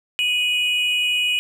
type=tone pair together; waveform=triangle; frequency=2489 / 2919 Hz; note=D#7 / F#7; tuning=0 / -24 cents; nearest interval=minor third; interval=276 cents; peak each=-19 dBFS; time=0.19-1.39 s; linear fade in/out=0 ms; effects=none